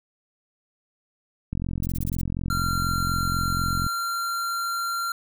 click train, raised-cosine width 5 ms, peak -16 dBFS, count 104, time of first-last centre 1.53-3.866 s, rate 44.1 Hz
violet noise bursts, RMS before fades -36 dBFS, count 7, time 1.83-2.213 s, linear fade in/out 2 ms, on 29 ms, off 30 ms
square tone, 1377 Hz, F6, 25 cents flat, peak -26 dBFS, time 2.5-5.12 s, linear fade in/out 2 ms
effects none

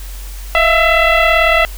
sine tone with frequency modulation, 685 Hz, F5, 34 cents flat, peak -8 dBFS, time 0.55-1.65 s, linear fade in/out 0 ms, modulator 666 Hz, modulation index 3.4, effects added 46 Hz sine -25 dBFS peak until 1.77 s + white hiss -36 dBFS RMS until 1.77 s

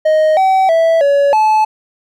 triangle tone with pitch steps, 623 / 763 / 657 / 565 / 865 Hz, D#5 / G5 / E5 / C#5 / A5, +2 / -47 / -6 / +33 / -30 cents, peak -6 dBFS, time 0.05-1.65 s, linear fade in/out 10 ms, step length 320 ms, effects none

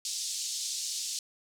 white band-pass noise, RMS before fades -35 dBFS, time 0.05-1.19 s, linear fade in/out 2 ms, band 3900 to 7700 Hz, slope 24 dB/octave, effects none

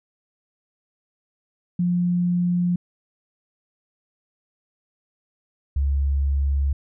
sine tone pair in turn, 176.5 / 69.62 Hz, F3 / C#2, +19 / +8 cents, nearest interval octave + major third, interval 1611 cents, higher first, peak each -18 dBFS, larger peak neither, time 1.79-2.76 / 5.76-6.73 s, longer neither, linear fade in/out 5 ms, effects none

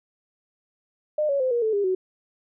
sine tone with pitch steps, 606 / 558.9 / 515.5 / 475.5 / 438.5 / 404.5 / 373 Hz, D#5 / C#5 / C5 / A#4 / A4 / G#4 / F#4, -46 / +14 / -26 / +34 / -6 / -46 / +14 cents, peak -20 dBFS, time 1.18-1.95 s, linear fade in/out 5 ms, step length 110 ms, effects none

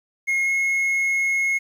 triangle tone with pitch glide, 2154 to 2168 Hz, C7 to C#7, +50 to -39 cents, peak -17 dBFS, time 0.27-1.59 s, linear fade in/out 20 ms, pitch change +11 cents, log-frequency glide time 0.44-0.5 s, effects 9-bit

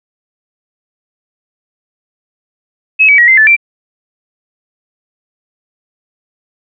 sine tone with pitch steps, 2571 / 2281 / 1908 / 2076 / 1748 / 2351 Hz, E7 / C#7 / A#6 / C7 / A6 / D7, -44 / +49 / +40 / -14 / -12 / +1 cents, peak -3 dBFS, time 2.99-3.566 s, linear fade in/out 20 ms, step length 96 ms, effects none

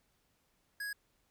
square tone, 1661.2 Hz, G#6, in tune, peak -38 dBFS, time 0.8-0.93 s, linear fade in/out 5 ms, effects pink hiss -75 dBFS RMS until 1.3 s

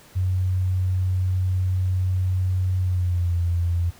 sine tone with pitch glide, 92.5 to 86.31 Hz, F#2 to F2, 0 to -20 cents, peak -19 dBFS, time 0.15-3.91 s, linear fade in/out 20 ms, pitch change -120 cents, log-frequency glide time 2.8-3.36 s, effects pink hiss -50 dBFS RMS until 3.99 s

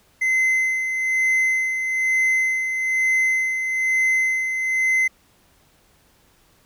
triangle tone with tremolo, 2056 Hz, C7, 31 cents flat, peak -14 dBFS, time 0.21-5.08 s, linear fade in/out 10 ms, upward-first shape sine, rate 1.1 Hz, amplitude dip 50%, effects pink hiss -58 dBFS RMS until 6.65 s

